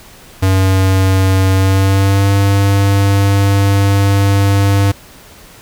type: tone with pitch glide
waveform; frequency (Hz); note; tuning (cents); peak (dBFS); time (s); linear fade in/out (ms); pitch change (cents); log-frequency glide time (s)
square; 95.1 to 99.25; F#2 to G2; +48 to +22; -9; 0.42-4.92; 10; +74; 1.53-2.31
effects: pink hiss -39 dBFS RMS until 5.61 s